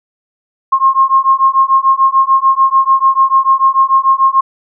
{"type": "beating tone pair", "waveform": "sine", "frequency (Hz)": [1068, 1074.8], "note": ["C6", "C6"], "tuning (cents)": [35, 46], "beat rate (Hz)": 6.8, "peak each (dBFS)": -10, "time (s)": [0.72, 4.41], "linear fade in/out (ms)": 10, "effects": []}